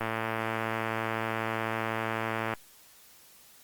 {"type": "click train", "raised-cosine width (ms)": 0.5, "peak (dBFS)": -15, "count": 284, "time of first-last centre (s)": [0.01, 2.537], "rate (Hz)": 112, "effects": ["white hiss -56 dBFS RMS until 3.63 s", "Opus 32 kbps"]}